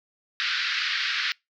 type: band-pass noise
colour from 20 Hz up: pink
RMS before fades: -27 dBFS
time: 0.4-1.32 s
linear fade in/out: 0 ms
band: 1400 to 4900 Hz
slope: 48 dB/octave
effects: noise-tail reverb RT60 0.2 s tail -25 dB re dry